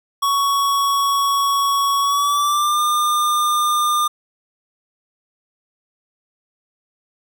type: tone with pitch glide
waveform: square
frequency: 1117 to 1204.1 Hz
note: C#6 to D6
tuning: +13 to +43 cents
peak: -16 dBFS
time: 0.22-4.08 s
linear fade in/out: 10 ms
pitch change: +130 cents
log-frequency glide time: 2.01-2.8 s
effects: none